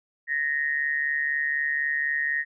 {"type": "tone with amplitude modulation", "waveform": "sine", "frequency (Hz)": 1858, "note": "A#6", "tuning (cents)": -6, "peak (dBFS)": -20, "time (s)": [0.27, 2.45], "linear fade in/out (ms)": 50, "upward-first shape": "sine", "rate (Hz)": 144, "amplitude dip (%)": 70, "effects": []}